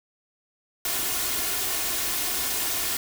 white noise with comb filter, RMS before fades -27 dBFS, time 0.85-2.97 s, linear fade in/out 2 ms, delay 2.8 ms, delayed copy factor +0.5, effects none

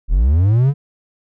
triangle linear sweep, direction up, 33.5 to 146.83 Hz, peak -8 dBFS, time 0.08-0.74 s, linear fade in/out 50 ms, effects none

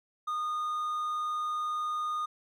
triangle tone, 1227 Hz, D#6, 25 cents flat, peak -28 dBFS, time 0.27-2.26 s, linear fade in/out 10 ms, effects none

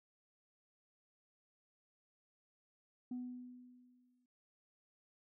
sine tone with exponential decay, 248.6 Hz, B3, 12 cents sharp, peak -37 dBFS, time 3.11-4.26 s, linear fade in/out 5 ms, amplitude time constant 250 ms, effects tanh soft clip ceiling -37 dBFS

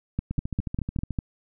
two click trains, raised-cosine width 5 ms, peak -13 / -17 dBFS, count 6 / 12, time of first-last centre 0.19-1.188 / 0.31-1.107 s, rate 5.01 / 13.8 Hz, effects none

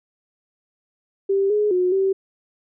sine tone with pitch steps, 392.5 / 419 / 363.1 / 385.9 Hz, G4 / G#4 / F#4 / G4, +2 / +15 / -33 / -27 cents, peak -16 dBFS, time 1.29-2.13 s, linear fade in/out 10 ms, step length 210 ms, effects none

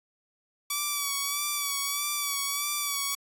5% pulse tone with vibrato, 1145 Hz, D6, 44 cents flat, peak -16 dBFS, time 0.7-3.15 s, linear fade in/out 5 ms, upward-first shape sine, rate 1.6 Hz, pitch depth 42 cents each way, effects AAC 64 kbps

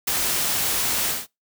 white noise with ADSR envelope, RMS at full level -21 dBFS, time 0.07-1.27 s, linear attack 8 ms, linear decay 7 ms, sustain -2 dB, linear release 190 ms, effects noise-tail reverb RT60 0.2 s tail -24 dB re dry

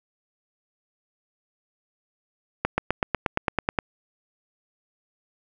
accelerating click train, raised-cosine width 0.5 ms, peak -6 dBFS, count 11, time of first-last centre 2.65-3.788 s, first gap 130 ms, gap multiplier 0.97, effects none

